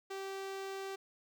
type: tone with notch filter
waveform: sawtooth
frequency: 388.4 Hz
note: G4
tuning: 16 cents flat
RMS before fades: -42 dBFS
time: 0.1-0.96 s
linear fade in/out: 10 ms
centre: 11000 Hz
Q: 1.4
effects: none